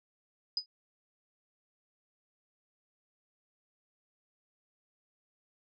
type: tone with exponential decay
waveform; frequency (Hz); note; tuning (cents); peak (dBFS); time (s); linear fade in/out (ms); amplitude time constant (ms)
sine; 4977; D#8; 0; -25; 0.57-0.66; 2; 18
effects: none